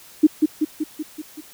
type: tone with echo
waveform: sine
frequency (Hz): 307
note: D#4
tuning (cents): -23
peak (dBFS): -7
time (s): 0.23-0.27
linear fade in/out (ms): 10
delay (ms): 190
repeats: 6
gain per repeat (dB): -4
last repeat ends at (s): 1.41
effects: white hiss -46 dBFS RMS until 1.53 s